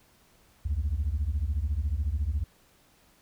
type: beating tone pair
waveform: sine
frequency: 66.3 / 80.3 Hz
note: C2 / E2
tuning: +23 / -45 cents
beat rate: 14 Hz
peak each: -27 dBFS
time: 0.65-2.44 s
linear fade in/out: 10 ms
effects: tanh soft clip ceiling -22 dBFS + pink hiss -62 dBFS RMS until 3.21 s